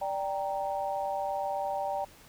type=chord; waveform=sine; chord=G minor; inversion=second; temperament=equal; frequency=587.3 / 784 / 932.3 Hz; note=D5 / G5 / Bb5; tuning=0 / 0 / 0 cents; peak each=-34 / -32 / -37 dBFS; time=0.01-2.05 s; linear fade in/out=10 ms; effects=pink hiss -55 dBFS RMS until 2.28 s